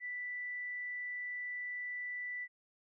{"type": "tone", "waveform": "sine", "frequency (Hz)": 1975.5, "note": "B6", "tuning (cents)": 0, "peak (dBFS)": -38, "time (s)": [0, 2.48], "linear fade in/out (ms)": 50, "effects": []}